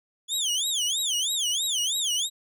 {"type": "tone with vibrato", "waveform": "25% pulse", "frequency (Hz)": 3322, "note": "G#7", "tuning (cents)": 0, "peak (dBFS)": -20, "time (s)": [0.28, 2.3], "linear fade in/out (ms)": 50, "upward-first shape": "sine", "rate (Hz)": 3.1, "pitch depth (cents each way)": 250, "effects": []}